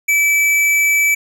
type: tone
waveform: square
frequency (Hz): 2307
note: D7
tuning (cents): -31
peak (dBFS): -12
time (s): 0.08-1.15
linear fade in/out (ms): 10
effects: none